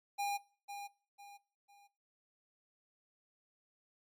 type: tone with echo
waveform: square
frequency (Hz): 809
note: G#5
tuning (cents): -46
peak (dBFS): -35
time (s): 0.18-0.38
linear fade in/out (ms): 20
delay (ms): 500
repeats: 3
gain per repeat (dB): -9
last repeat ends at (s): 1.88
effects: noise-tail reverb RT60 0.4 s tail -21 dB re dry + AAC 64 kbps